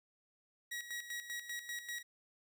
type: tone with tremolo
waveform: sawtooth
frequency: 1910 Hz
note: A#6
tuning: 42 cents sharp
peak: -36 dBFS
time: 0.71-2.03 s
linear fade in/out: 10 ms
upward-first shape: square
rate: 5.1 Hz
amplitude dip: 65%
effects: none